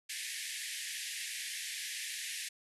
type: band-pass noise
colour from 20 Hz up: pink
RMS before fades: -41 dBFS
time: 0.09-2.49 s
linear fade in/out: 10 ms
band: 1700 to 12000 Hz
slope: 96 dB/octave
effects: none